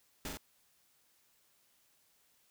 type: noise with echo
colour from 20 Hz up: pink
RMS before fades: -40 dBFS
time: 0.25-0.29 s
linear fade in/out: 2 ms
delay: 41 ms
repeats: 2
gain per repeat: -2 dB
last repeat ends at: 0.372 s
effects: white hiss -71 dBFS RMS until 2.5 s